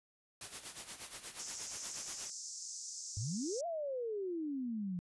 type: noise with tremolo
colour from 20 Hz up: white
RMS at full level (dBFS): -44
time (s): 0.41-2.3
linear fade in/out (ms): 2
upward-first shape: sine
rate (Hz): 8.4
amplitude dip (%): 70
type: band-pass noise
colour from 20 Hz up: white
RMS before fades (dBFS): -46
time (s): 1.39-3.61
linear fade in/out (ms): 5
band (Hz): 5300 to 7400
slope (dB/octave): 48
type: exponential two-way sweep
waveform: sine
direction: up then down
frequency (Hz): 95.2 to 702 to 172.4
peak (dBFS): -36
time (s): 3.17-4.99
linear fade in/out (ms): 0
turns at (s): 3.66
effects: resampled to 24000 Hz